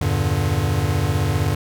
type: chord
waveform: square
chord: E half-diminished seventh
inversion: none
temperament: equal with one note detuned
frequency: 82.41 / 98 / 117.22 / 146.83 Hz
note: E2 / G2 / Bb2 / D3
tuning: 0 / 0 / +10 / 0 cents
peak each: -25 / -22 / -27 / -24 dBFS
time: 0.01-1.55 s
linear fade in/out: 5 ms
effects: none